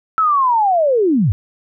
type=linear sweep; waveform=sine; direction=down; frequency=1328 to 82.7 Hz; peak=-11 dBFS; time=0.18-1.32 s; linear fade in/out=0 ms; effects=none